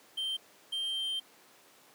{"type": "tone pair in turn", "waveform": "triangle", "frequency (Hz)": [3136, 3149], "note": ["G7", "G7"], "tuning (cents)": [0, 7], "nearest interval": "unison", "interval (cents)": 7, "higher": "second", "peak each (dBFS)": [-30, -30], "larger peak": "neither", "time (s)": [[0.17, 0.37], [0.72, 1.2]], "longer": "second", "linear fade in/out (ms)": 10, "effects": ["pink hiss -59 dBFS RMS until 1.94 s", "high-pass 300 Hz 12 dB/octave"]}